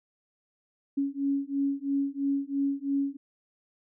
sine beating tone pair, 276.7 / 279.7 Hz, C#4 / C#4, -3 / +16 cents, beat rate 3 Hz, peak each -29 dBFS, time 0.97-3.17 s, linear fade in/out 10 ms, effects none

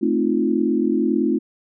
sine chord, F dominant seventh, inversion first, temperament equal, 220 / 261.6 / 311.1 / 349.2 Hz, A3 / C4 / Eb4 / F4, 0 / 0 / 0 / 0 cents, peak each -22 dBFS, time 0.01-1.39 s, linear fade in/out 20 ms, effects none

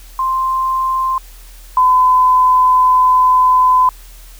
sine tone pair in turn, 1046.5 / 1013.8 Hz, C6 / B5, 0 / +45 cents, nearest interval minor second, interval 55 cents, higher first, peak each -13 / -7 dBFS, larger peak second, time 0.19-1.18 / 1.77-3.89 s, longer second, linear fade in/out 2 ms, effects added 40 Hz sine -35 dBFS peak until 4.39 s + white hiss -43 dBFS RMS until 4.39 s

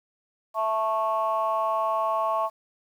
sine chord, A major, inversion second, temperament just, 660 / 880 / 1100 Hz, E5 / A5 / C#6, +2 / 0 / -14 cents, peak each -26 / -28 / -25 dBFS, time 0.54-2.5 s, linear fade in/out 50 ms, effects tanh soft clip ceiling -15 dBFS + 9-bit

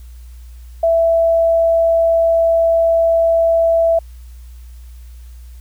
sine tone, 663 Hz, E5, 10 cents sharp, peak -10 dBFS, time 0.83-3.99 s, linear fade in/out 5 ms, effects added 60 Hz sine -33 dBFS peak until 5.6 s + white hiss -53 dBFS RMS until 5.6 s

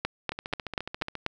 two click trains, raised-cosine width 0.3 ms, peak -11 / -18 dBFS, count 6 / 13, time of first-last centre 0.05-1.264 / 0.32-1.153 s, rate 4.12 / 14.4 Hz, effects none

